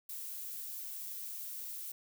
violet noise, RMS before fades -43 dBFS, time 0.09-1.92 s, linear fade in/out 5 ms, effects none

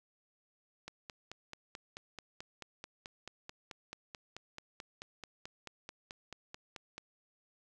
click train, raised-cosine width 0.2 ms, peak -27 dBFS, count 29, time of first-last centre 0.88-6.98 s, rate 4.59 Hz, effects none

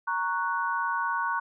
sine chord, F# major, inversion first, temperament equal, 932.3 / 1108.7 / 1480 Hz, A#5 / C#6 / F#6, 0 / 0 / 0 cents, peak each -30 dBFS, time 0.07-1.4 s, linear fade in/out 10 ms, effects none

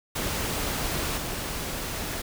pink noise with level steps, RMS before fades -29 / -32 dBFS, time 0.15-2.22 s, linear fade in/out 10 ms, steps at 1.17 s, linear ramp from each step 5 ms, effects none

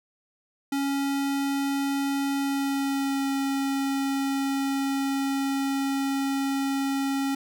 square tone with pitch glide, 277.4 to 273.7 Hz, C#4 to C#4, +1 to -22 cents, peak -25 dBFS, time 0.72-7.35 s, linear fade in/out 5 ms, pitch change -23 cents, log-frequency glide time 2.37-3.3 s, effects none

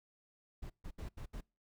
brown noise bursts at uneven times, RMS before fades -44 dBFS, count 5, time 0.62-0.7 / 0.84-0.91 / 0.98-1.09 / 1.17-1.26 / 1.33-1.41 s, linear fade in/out 10 ms, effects noise-tail reverb RT60 0.3 s tail -26 dB re dry

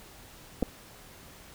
clicks, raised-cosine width 2 ms, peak -14 dBFS, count 2, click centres 0.625 / 0.629 s, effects pink hiss -51 dBFS RMS until 1.54 s

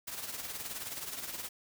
white noise with tremolo, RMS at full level -38 dBFS, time 0.07-1.49 s, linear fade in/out 10 ms, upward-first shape triangle, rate 19 Hz, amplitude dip 65%, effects none

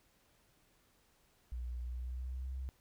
sine tone with pitch glide, 60.6 to 65.33 Hz, B1 to C2, -32 to -2 cents, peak -38 dBFS, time 1.52-2.69 s, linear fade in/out 0 ms, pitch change +130 cents, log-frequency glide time 1.82-2.53 s, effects pink hiss -71 dBFS RMS until 2.8 s

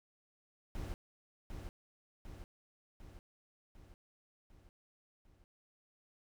brown noise with echo, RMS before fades -41 dBFS, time 0.75-0.94 s, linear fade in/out 0 ms, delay 750 ms, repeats 6, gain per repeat -4 dB, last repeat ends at 5.44 s, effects none

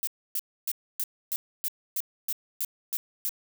violet noise bursts, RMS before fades -29 dBFS, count 11, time 0.03-3.292 s, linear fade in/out 0 ms, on 42 ms, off 280 ms, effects none

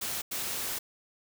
white noise bursts at uneven times, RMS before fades -34 dBFS, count 2, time 0.01-0.22 / 0.31-0.79 s, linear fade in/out 10 ms, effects none

